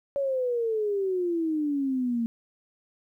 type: exponential sweep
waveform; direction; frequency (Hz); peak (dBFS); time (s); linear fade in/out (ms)
sine; down; 566 to 227.6; -24; 0.16-2.26; 0
effects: 11-bit